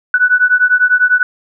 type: beating tone pair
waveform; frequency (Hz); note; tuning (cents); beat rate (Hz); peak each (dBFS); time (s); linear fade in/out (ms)
sine; 1480 / 1490; F#6 / F#6; 0 / +12; 10; -11; 0.14-1.23; 2
effects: none